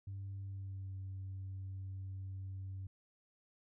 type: tone with pitch glide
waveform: sine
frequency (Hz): 98 to 95.65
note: G2 to G2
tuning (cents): 0 to -42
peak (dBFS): -40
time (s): 0.07-2.87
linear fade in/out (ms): 5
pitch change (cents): -42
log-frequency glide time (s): 0.42-0.93
effects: tanh soft clip ceiling -39 dBFS